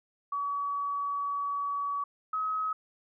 sine tone pair in turn, 1136 / 1275.1 Hz, C#6 / D#6, +42 / +42 cents, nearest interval major second, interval 200 cents, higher second, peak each -29 / -28 dBFS, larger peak second, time 0.32-2.04 / 2.33-2.73 s, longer first, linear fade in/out 5 ms, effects none

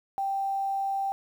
sine tone with quantisation, 784 Hz, G5, in tune, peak -26 dBFS, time 0.18-1.12 s, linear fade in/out 0 ms, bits 9, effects none

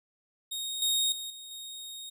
sawtooth tone with level steps, 3729 Hz, A#7, in tune, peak -30 / -22 / -33 / -40 / -37 dBFS, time 0.51-2.1 s, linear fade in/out 10 ms, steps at 0.82 / 1.12 / 1.3 / 1.51 s, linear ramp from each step 2 ms, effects none

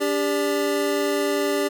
square tone cluster, 287.6 / 397.7 / 585 Hz, D4 / G4 / D5, -36 / +25 / -7 cents, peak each -27 / -24 / -27 dBFS, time 0-1.69 s, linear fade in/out 20 ms, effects none

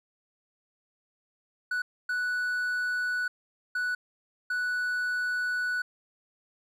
triangle tone bursts at uneven times, 1480 Hz, F#6, in tune, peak -25 dBFS, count 4, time 1.71-1.82 / 2.09-3.28 / 3.75-3.95 / 4.5-5.82 s, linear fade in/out 5 ms, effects none

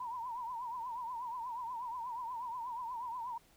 sine tone with vibrato, 961 Hz, B5, 48 cents flat, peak -38 dBFS, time 0-3.38 s, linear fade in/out 5 ms, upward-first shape triangle, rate 8.3 Hz, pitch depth 130 cents each way, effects pink hiss -66 dBFS RMS until 3.56 s

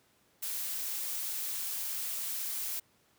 blue noise, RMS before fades -36 dBFS, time 0.42-2.8 s, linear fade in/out 10 ms, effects pink hiss -68 dBFS RMS until 3.18 s + high-pass 100 Hz 12 dB/octave

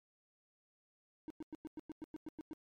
triangle tone bursts, 311.1 Hz, D#4, in tune, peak -40 dBFS, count 11, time 1.28-2.533 s, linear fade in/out 0 ms, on 23 ms, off 100 ms, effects MP3 64 kbps

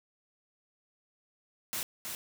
white noise with echo, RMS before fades -35 dBFS, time 1.73-1.83 s, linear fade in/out 0 ms, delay 320 ms, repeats 1, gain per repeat -4 dB, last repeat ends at 2.15 s, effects none

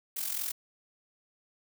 blue noise with amplitude modulation, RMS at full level -31 dBFS, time 0.16-0.52 s, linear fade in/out 10 ms, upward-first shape sine, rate 43.7 Hz, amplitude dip 70%, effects none

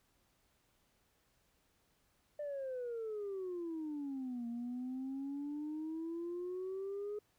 sine exponential two-way sweep, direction down then up, 598 to 233.1 to 420.6 Hz, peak -37 dBFS, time 2.39-7.19 s, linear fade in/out 5 ms, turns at 4.47 s, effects tanh soft clip ceiling -36 dBFS + pink hiss -75 dBFS RMS until 7.38 s

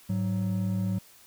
triangle tone pair together, 105.01 / 186.8 Hz, G#2 / F#3, +20 / +17 cents, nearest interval minor seventh, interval 997 cents, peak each -27 / -26 dBFS, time 0.09-0.99 s, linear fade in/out 10 ms, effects white hiss -55 dBFS RMS until 1.26 s

